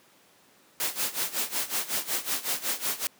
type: noise with tremolo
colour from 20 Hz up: white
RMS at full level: -27 dBFS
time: 0.8-3.07 s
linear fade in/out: 0 ms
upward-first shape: sine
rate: 5.4 Hz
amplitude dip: 85%
effects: pink hiss -59 dBFS RMS until 3.19 s + high-pass 200 Hz 12 dB/octave